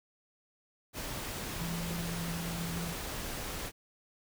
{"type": "tone in noise", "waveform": "sine", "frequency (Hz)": 169, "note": "E3", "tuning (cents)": 43, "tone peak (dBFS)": -36, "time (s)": [1.57, 2.95], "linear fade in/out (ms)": 50, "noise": "pink", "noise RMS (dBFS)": -39, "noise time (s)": [0.93, 3.72], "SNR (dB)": 0, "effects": []}